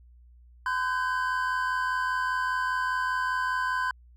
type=tone cluster; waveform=triangle; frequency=1018 / 1518 / 1603 Hz; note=C6 / F#6 / G6; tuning=-48 / +44 / +38 cents; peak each=-26 / -28 / -33 dBFS; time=0.66-3.91 s; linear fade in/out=2 ms; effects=added 60 Hz sine -51 dBFS peak until 4.16 s